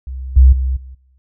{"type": "tone with level steps", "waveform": "sine", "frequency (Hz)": 64.9, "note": "C2", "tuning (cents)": -13, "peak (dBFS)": [-23, -3, -14, -31, -50], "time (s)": [0.07, 1.18], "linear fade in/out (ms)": 0, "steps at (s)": [0.36, 0.52, 0.76, 0.94], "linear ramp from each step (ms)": 10, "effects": []}